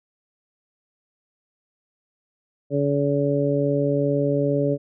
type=harmonic tone; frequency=142.4 Hz; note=C#3; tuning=47 cents sharp; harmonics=1 / 2 / 3 / 4; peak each=-24 / -24 / -24 / -24 dBFS; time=2.7-4.78 s; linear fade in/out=50 ms; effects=none